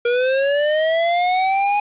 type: linear sweep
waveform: square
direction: up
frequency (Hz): 472.6 to 830.6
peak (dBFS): -16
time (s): 0.05-1.8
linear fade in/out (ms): 5
effects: resampled to 8000 Hz + 7-bit